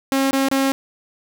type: tone with dropouts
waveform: sawtooth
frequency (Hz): 270.5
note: C#4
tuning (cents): -42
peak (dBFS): -12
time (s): 0.12-0.72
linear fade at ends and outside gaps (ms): 0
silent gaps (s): 0.31-0.33 / 0.485-0.514
effects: none